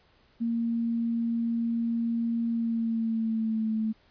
sine tone with pitch glide, 231.7 to 219.3 Hz, A#3 to A3, -10 to -6 cents, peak -25 dBFS, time 0.4-3.93 s, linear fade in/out 20 ms, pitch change -96 cents, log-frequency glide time 2.48-3.72 s, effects pink hiss -63 dBFS RMS until 4.1 s + resampled to 11025 Hz

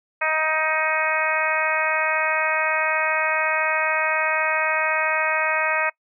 harmonic tone, 313.8 Hz, D#4, 15 cents sharp, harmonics 2 / 3 / 4 / 5 / 6 / 7 / 8, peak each -27 / -27 / -27 / -27 / -27 / -27 / -27 dBFS, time 0.21-5.9 s, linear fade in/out 10 ms, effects noise-tail reverb RT60 0.1 s tail -24 dB re dry

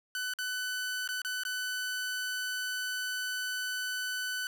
sawtooth tone with dropouts, 1500 Hz, F#6, 23 cents sharp, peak -29 dBFS, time 0.15-4.47 s, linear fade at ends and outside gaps 1 ms, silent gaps 0.337-0.387 / 1.076-1.089 / 1.218-1.248 / 1.435-1.451 s, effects none

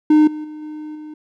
triangle tone with level steps, 305.3 Hz, D#4, 33 cents flat, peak -6 / -23 / -28 / -26 / -29 dBFS, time 0.1-1.14 s, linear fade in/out 5 ms, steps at 0.27 / 0.44 / 0.62 / 0.95 s, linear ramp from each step 5 ms, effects none

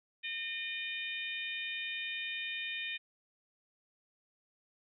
harmonic tone, 610 Hz, D#5, 34 cents flat, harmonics 3 / 4 / 5 / 6, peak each -43 / -39 / -44 / -43 dBFS, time 0.23-2.98 s, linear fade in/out 20 ms, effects none

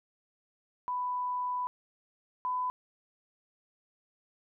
sine tone pair in turn, 993 / 1002.2 Hz, B5 / B5, +9 / +25 cents, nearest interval unison, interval 16 cents, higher second, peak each -30 / -29 dBFS, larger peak second, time 0.88-1.67 / 2.45-2.7 s, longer first, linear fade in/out 0 ms, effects none

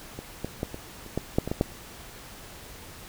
clicks, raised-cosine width 2 ms, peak -22 / -16 / -14 / -22 / -30 / -13 / -7 / -17 / -14 / -8 dBFS, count 10, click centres 0.19 / 0.446 / 0.631 / 0.744 / 1.063 / 1.176 / 1.385 / 1.476 / 1.515 / 1.611 s, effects pink hiss -45 dBFS RMS until 3.08 s

